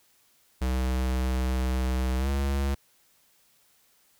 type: tone with pitch glide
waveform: square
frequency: 64 to 68.99 Hz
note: C2 to C#2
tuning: -38 to -8 cents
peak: -25 dBFS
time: 0.61-2.75 s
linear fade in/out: 10 ms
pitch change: +130 cents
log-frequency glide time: 2.18-2.29 s
effects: white hiss -64 dBFS RMS until 4.19 s